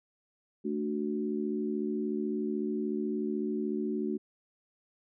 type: chord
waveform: sine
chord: D major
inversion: second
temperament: equal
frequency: 220 / 293.7 / 370 Hz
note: A3 / D4 / F#4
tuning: 0 / 0 / 0 cents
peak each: -33 / -35 / -34 dBFS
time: 0.64-4.18 s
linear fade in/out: 20 ms
effects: none